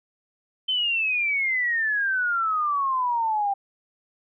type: exponential sweep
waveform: sine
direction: down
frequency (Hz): 3096 to 784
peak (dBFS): -21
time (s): 0.68-3.54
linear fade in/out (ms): 10
effects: none